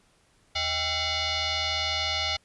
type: tone with frequency modulation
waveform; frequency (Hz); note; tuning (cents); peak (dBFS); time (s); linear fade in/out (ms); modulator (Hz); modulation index
sine; 632; D#5; +27; -25; 0.55-2.37; 10; 711; 6.2
effects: pink hiss -64 dBFS RMS until 2.44 s + resampled to 24000 Hz